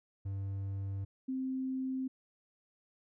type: tone pair in turn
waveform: triangle / sine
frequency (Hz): 98 / 261.6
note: G2 / C4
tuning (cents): 0 / 0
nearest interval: octave + perfect fourth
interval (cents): 1700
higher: second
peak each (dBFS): -33 / -33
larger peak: neither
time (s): 0.25-1.05 / 1.28-2.08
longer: neither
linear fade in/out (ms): 10
effects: none